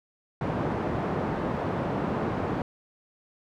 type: band-pass noise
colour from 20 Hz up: pink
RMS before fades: -29 dBFS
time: 0.41-2.62 s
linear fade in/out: 2 ms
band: 120 to 1000 Hz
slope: 12 dB/octave
effects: none